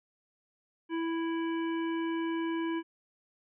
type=harmonic tone; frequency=330 Hz; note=E4; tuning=2 cents sharp; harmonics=1 / 3 / 5 / 7 / 9; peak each=-30 / -40 / -44 / -47 / -49 dBFS; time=0.89-2.83 s; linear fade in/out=50 ms; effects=none